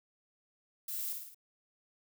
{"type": "noise with echo", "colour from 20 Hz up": "violet", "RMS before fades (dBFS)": -39, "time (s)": [0.88, 1.13], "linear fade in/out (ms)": 5, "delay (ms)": 54, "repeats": 4, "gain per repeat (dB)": -4, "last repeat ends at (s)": 1.346, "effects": []}